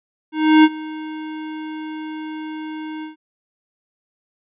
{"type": "tone with ADSR envelope", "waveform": "square", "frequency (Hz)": 311.1, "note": "D#4", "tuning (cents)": 0, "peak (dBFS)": -7, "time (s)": [0.32, 3.16], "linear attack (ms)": 320, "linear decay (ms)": 44, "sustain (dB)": -21, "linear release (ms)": 130, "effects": ["resampled to 8000 Hz"]}